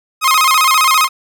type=tone with vibrato; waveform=sawtooth; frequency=1155 Hz; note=D6; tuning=29 cents flat; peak=-5 dBFS; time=0.21-1.09 s; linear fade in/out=50 ms; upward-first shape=square; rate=15 Hz; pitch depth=150 cents each way; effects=none